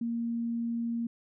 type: tone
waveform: sine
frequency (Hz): 233.1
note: A#3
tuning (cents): 0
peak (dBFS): -29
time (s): 0.01-1.07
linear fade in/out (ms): 5
effects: none